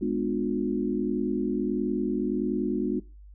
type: chord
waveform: sine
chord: G# diminished seventh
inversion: none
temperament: just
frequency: 207.7 / 249.2 / 299 / 358.8 Hz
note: G#3 / B3 / D4 / F4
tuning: 0 / +16 / +31 / +47 cents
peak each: -30 dBFS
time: 0.01-3 s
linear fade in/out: 10 ms
effects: noise-tail reverb RT60 0.3 s tail -22 dB re dry + added 50 Hz sine -45 dBFS peak until 3.34 s